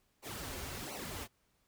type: noise with flanger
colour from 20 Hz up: pink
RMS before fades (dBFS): -43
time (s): 0.22-1.28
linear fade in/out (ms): 50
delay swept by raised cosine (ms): 0.58 to 6.58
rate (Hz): 1.4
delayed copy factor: -0.95
effects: pink hiss -75 dBFS RMS until 1.67 s